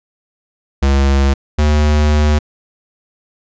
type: tone pair in turn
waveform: square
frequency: 68.7 / 74.99 Hz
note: C#2 / D2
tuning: -15 / +37 cents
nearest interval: major second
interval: 152 cents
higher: second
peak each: -10 dBFS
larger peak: neither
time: 0.82-1.34 / 1.58-2.39 s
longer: second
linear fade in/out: 10 ms
effects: resampled to 16000 Hz